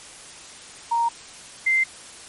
sine tone pair in turn, 932.3 / 2084 Hz, A#5 / C7, 0 / -7 cents, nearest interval octave + major second, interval 1393 cents, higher second, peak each -18 / -16 dBFS, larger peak second, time 0.91-1.09 / 1.66-1.84 s, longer neither, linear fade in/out 10 ms, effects white hiss -42 dBFS RMS until 2.28 s + MP3 48 kbps

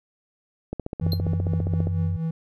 click train, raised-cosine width 2 ms, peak -16 dBFS, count 18, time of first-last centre 0.73-1.871 s, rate 14.9 Hz
triangle tone with tremolo, 162.9 Hz, E3, 20 cents flat, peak -21 dBFS, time 1.01-2.31 s, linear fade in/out 5 ms, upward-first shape sine, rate 4.2 Hz, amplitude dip 65%
sine tone, 92.3 Hz, F#2, 4 cents flat, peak -23 dBFS, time 1.02-2.17 s, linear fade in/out 10 ms
square tone with exponential decay, 4171 Hz, C8, 6 cents flat, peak -25 dBFS, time 1.12-1.21 s, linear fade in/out 1 ms, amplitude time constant 18 ms
effects none

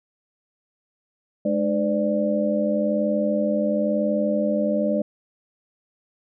sine tone cluster, 209.1 / 301.7 / 508 / 589 Hz, G#3 / D4 / B4 / D5, +12 / +47 / +49 / +5 cents, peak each -23 / -28 / -28 / -23 dBFS, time 1.45-5.02 s, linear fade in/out 5 ms, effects none

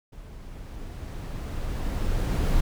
brown noise with level ramp, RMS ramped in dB -43 to -22 dBFS, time 0.12-2.61 s, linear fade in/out 10 ms, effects none

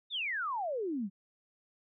sine exponential sweep, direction down, 3757 to 181.1 Hz, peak -32 dBFS, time 0.1-1.1 s, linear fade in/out 50 ms, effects none

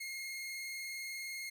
sawtooth tone with vibrato, 2141 Hz, C7, 39 cents sharp, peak -37 dBFS, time 0-1.5 s, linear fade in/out 10 ms, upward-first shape square, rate 20 Hz, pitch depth 23 cents each way, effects none

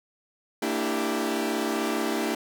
sawtooth chord, E half-diminished seventh, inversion second, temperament equal with one note detuned, 228.5 / 293.7 / 329.6 / 392 Hz, Bb3 / D4 / E4 / G4, -34 / 0 / 0 / 0 cents, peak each -27 dBFS, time 0.62-2.35 s, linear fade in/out 5 ms, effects none

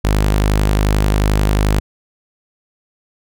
sawtooth tone, 51.3 Hz, G#1, 21 cents flat, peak -8 dBFS, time 0.04-1.8 s, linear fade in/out 10 ms, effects none

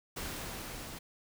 pink noise with level ramp, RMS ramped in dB -39 to -45 dBFS, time 0.16-0.99 s, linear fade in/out 10 ms, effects none

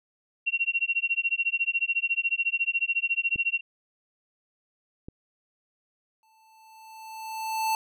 sine tone with tremolo, 2743 Hz, F7, 32 cents flat, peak -20 dBFS, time 0.46-3.61 s, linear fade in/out 20 ms, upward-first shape sine, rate 14 Hz, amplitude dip 100%
clicks, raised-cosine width 3 ms, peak -26 dBFS, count 2, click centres 3.359 / 5.085 s
square tone with exponential growth, 883 Hz, A5, 6 cents sharp, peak -23 dBFS, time 6.23-7.75 s, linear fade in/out 1 ms, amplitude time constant 330 ms
effects none

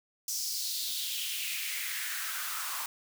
white noise with high-pass filter sweep, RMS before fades -35 dBFS, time 0.28-2.86 s, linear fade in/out 2 ms, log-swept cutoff 5800 to 1000 Hz, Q 3.3, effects none

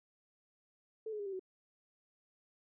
sine tone with pitch steps, 440 / 422.6 / 405.8 / 389.7 / 374.3 Hz, A4 / G#4 / G#4 / G4 / F#4, 0 / +30 / -40 / -10 / +20 cents, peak -38 dBFS, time 1.06-1.395 s, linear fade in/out 5 ms, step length 67 ms, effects none

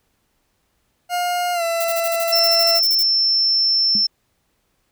40% pulse tone with pitch glide, 710 to 670.2 Hz, F5 to E5, +28 to +29 cents, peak -18 dBFS, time 1.09-2.81 s, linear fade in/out 50 ms, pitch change -99 cents, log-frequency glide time 1.53-1.63 s
violet noise bursts, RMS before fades -26 dBFS, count 16, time 1.8-3.03 s, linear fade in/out 5 ms, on 45 ms, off 34 ms
sine tone, 5350 Hz, E8, 25 cents sharp, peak -14 dBFS, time 2.32-4.07 s, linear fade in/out 10 ms
sine tone with exponential decay, 207.7 Hz, G#3, in tune, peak -22 dBFS, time 3.95-4.07 s, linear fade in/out 2 ms, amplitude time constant 24 ms
effects pink hiss -67 dBFS RMS until 4.91 s

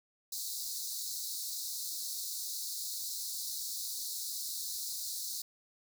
pink high-pass noise, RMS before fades -39 dBFS, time 0.32-5.42 s, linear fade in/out 5 ms, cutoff 3900 Hz, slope 96 dB/octave, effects none

